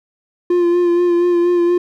triangle tone with vibrato, 349.2 Hz, F4, in tune, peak -9 dBFS, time 0.5-1.78 s, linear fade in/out 5 ms, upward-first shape sine, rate 4.2 Hz, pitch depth 25 cents each way, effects none

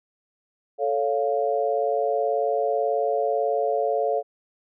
sine chord, A augmented, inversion none, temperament equal with one note detuned, 440 / 558.2 / 698.5 Hz, A4 / C#5 / E#5, 0 / +12 / 0 cents, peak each -25 dBFS, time 0.78-4.23 s, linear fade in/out 50 ms, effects none

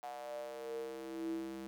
square tone with high-pass filter sweep, 66.1 Hz, C2, 18 cents sharp, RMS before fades -43 dBFS, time 0.03-1.67 s, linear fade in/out 0 ms, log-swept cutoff 730 to 260 Hz, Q 9.1, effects none

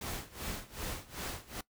pink noise with tremolo, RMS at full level -38 dBFS, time 0.01-1.61 s, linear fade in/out 5 ms, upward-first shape sine, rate 2.6 Hz, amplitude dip 90%, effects noise-tail reverb RT60 0.1 s tail -20 dB re dry

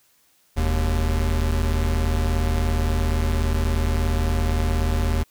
square tone pair together, 41.8 / 78.9 Hz, E1 / D#2, +25 / +25 cents, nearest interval major seventh, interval 1100 cents, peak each -23 / -22 dBFS, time 0.56-5.24 s, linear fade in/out 20 ms, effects white hiss -61 dBFS RMS until 5.3 s

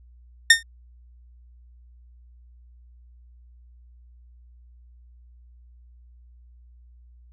sawtooth tone with exponential decay, 1827 Hz, A#6, 35 cents flat, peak -3 dBFS, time 0.5-0.63 s, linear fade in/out 5 ms, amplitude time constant 27 ms, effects added 60 Hz sine -48 dBFS peak until 7.32 s + resampled to 24000 Hz

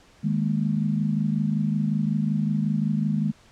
sine chord, D# suspended fourth, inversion none, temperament equal, 155.56 / 207.7 / 233.1 Hz, D#3 / G#3 / A#3, 0 / 0 / 0 cents, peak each -25 / -24 / -29 dBFS, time 0.23-3.32 s, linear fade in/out 20 ms, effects pink hiss -55 dBFS RMS until 3.51 s + low-pass 7000 Hz 12 dB/octave

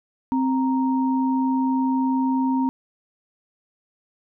sine tone pair together, 261.6 / 932.2 Hz, C4 / A#5, 0 / 0 cents, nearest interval octave + minor seventh, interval 2200 cents, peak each -19 / -26 dBFS, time 0.32-2.69 s, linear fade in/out 0 ms, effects none

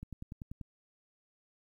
click train, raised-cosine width 5 ms, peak -30 dBFS, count 7, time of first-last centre 0.03-0.613 s, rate 10.3 Hz, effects 11-bit

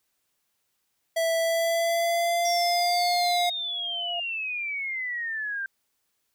square tone with pitch glide, 659.3 to 706.6 Hz, E5 to F5, 0 to +20 cents, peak -23 dBFS, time 1.16-3.5 s, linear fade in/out 10 ms, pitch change +120 cents, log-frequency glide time 1.4-2.97 s
sine exponential sweep, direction down, 5700 to 1568 Hz, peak -28 dBFS, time 2.45-5.66 s, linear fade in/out 2 ms
sine tone with exponential growth, 693 Hz, F5, 14 cents flat, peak -30 dBFS, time 3.14-4.2 s, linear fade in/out 5 ms, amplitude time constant 230 ms
effects white hiss -75 dBFS RMS until 6.34 s

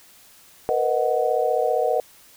sine chord, B major seventh, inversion third, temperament equal with one note detuned, 466.2 / 501.4 / 622.3 / 740 Hz, A#4 / B4 / D#5 / F#5, 0 / +26 / 0 / 0 cents, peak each -24 dBFS, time 0.69-2 s, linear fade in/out 0 ms, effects white hiss -51 dBFS RMS until 2.36 s

